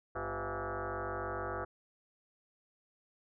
sine tone with frequency modulation, 398.4 Hz, G4, 28 cents sharp, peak -35 dBFS, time 0.15-1.65 s, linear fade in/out 10 ms, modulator 150 Hz, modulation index 7.3, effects none

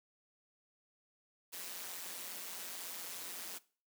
white noise with amplitude modulation, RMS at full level -42 dBFS, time 1.52-3.59 s, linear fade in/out 20 ms, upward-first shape sine, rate 178 Hz, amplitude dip 70%, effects noise-tail reverb RT60 0.4 s tail -20 dB re dry + high-pass 200 Hz 12 dB/octave

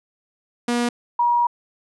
sawtooth / sine tone pair in turn, 240 / 956.4 Hz, B3 / A#5, -49 / +44 cents, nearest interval 2 octaves, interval 2393 cents, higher second, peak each -15 dBFS, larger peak neither, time 0.68-0.89 / 1.19-1.47 s, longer second, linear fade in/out 5 ms, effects resampled to 24000 Hz

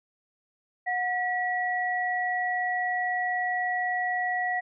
sine tone pair together, 728.4 / 1934 Hz, F#5 / B6, -27 / -37 cents, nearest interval octave + perfect fourth, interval 1690 cents, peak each -28 dBFS, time 0.86-4.61 s, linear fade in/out 20 ms, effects none

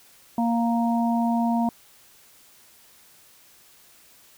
harmonic tone, 233.1 Hz, A#3, in tune, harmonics 1 / 3 / 4, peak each -21 / -27 / -29 dBFS, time 0.38-1.69 s, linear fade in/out 2 ms, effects white hiss -54 dBFS RMS until 4.37 s

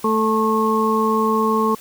harmonic tone with a mistuned harmonic, 220 Hz, A3, in tune, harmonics 1 / 2 / 4 / 5, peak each -20 / -20 / -27 / -19 dBFS, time 0.04-1.75 s, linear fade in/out 5 ms, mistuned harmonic 5, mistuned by -20 cents, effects white hiss -42 dBFS RMS until 1.8 s

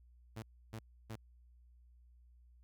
sawtooth tone bursts, 111.3 Hz, A2, 20 cents sharp, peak -39 dBFS, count 3, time 0.36-1.161 s, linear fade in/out 10 ms, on 67 ms, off 300 ms, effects added 60 Hz sine -60 dBFS peak until 2.63 s

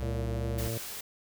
square tone with vibrato, 65.41 Hz, C2, in tune, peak -34 dBFS, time 0-0.68 s, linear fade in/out 0 ms, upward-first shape sine, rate 2.6 Hz, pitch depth 48 cents each way
harmonic tone, 114.2 Hz, A#2, 35 cents flat, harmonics 1 / 2 / 3 / 4 / 5 / 6, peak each -33 / -43 / -42 / -41 / -41 / -50 dBFS, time 0.02-0.78 s, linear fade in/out 5 ms
white noise, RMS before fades -40 dBFS, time 0.58-1.01 s, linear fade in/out 5 ms
effects none

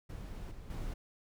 brown noise with level steps, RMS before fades -43 / -48 / -39 dBFS, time 0.09-0.94 s, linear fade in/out 10 ms, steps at 0.51 / 0.7 s, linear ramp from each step 2 ms, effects none

